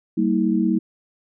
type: tone cluster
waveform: sine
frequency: 193.7 / 230.3 / 321.3 Hz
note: G3 / A#3 / E4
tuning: -20 / -21 / -44 cents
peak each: -21 dBFS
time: 0.17-0.79 s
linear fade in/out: 10 ms
effects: none